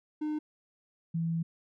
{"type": "tone pair in turn", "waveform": ["triangle", "sine"], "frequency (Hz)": [304.1, 165.43], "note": ["D#4", "E3"], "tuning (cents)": [-40, 6], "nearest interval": "major seventh", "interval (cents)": 1054, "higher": "first", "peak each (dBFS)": -28, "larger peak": "neither", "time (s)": [[0.21, 0.39], [1.14, 1.43]], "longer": "second", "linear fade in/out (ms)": 10, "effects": []}